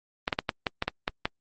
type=clicks; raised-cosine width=0.3 ms; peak=-9 dBFS; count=9; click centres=0.279 / 0.328 / 0.389 / 0.492 / 0.668 / 0.824 / 0.88 / 1.079 / 1.255 s; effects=Opus 32 kbps